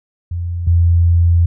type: tone pair in turn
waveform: sine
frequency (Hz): 86.5 / 85.36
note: F2 / F2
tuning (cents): -16 / -39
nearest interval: unison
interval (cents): 23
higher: first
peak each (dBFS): -18 / -8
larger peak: second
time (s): 0.31-0.67 / 0.67-1.46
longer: second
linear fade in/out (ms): 5
effects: none